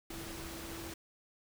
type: tone in noise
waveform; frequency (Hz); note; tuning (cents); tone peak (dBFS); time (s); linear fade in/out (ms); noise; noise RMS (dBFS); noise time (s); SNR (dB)
sine; 331.7; E4; +11; -47; 0.1-0.94; 5; pink; -45; 0.1-0.94; -5
effects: none

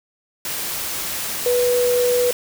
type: tone in noise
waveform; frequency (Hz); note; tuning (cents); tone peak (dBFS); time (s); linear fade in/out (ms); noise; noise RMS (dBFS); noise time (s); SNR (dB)
sine; 490.3; B4; -13; -15; 1.46-2.31; 2; white; -26; 0.45-2.33; +8
effects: none

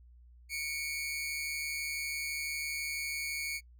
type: tone pair together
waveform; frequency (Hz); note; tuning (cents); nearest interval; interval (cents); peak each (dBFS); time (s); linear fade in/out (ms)
sawtooth; 2217 / 2369; C#7 / D7; 0 / +14; minor second; 114; -32 / -38; 0.49-3.61; 50
effects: noise-tail reverb RT60 0.1 s tail -25 dB re dry + added 60 Hz sine -54 dBFS peak until 3.79 s

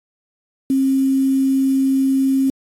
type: tone with quantisation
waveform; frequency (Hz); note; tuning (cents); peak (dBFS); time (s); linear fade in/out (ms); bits
sine; 268.1; C4; +42; -13; 0.7-2.5; 2; 6
effects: AAC 48 kbps

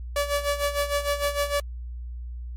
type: tone with tremolo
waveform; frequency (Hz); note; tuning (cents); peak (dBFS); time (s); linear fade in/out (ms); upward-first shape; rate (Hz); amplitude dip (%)
sawtooth; 575; D5; -37; -17; 0.16-1.6; 2; sine; 6.6; 75
effects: added 60 Hz sine -32 dBFS peak until 2.56 s + MP3 64 kbps

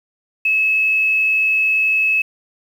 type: tone with quantisation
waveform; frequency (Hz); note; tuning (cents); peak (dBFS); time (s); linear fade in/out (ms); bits
sine; 2589; E7; -32; -13; 0.45-2.22; 5; 7
effects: none

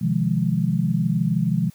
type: chord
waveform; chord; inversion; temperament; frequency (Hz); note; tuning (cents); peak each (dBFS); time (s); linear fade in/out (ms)
sine; F minor seventh; second; equal with one note detuned; 128.94 / 155.56 / 174.61 / 207.7; C3 / Eb3 / F3 / Ab3; -25 / 0 / 0 / 0; -25 / -24 / -22 / -25; 0.01-1.7; 10
effects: white hiss -55 dBFS RMS until 1.74 s

